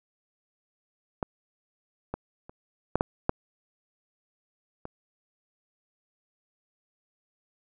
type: clicks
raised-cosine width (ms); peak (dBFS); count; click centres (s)
1; -14 / -17 / -30 / -9 / -9 / -8 / -24; 7; 1.228 / 2.14 / 2.495 / 2.956 / 3.009 / 3.294 / 4.854
effects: none